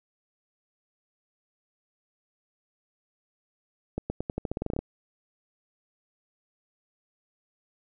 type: accelerating click train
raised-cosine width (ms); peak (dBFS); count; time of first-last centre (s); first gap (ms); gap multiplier
2; -16; 14; 3.98-4.79; 120; 0.88
effects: none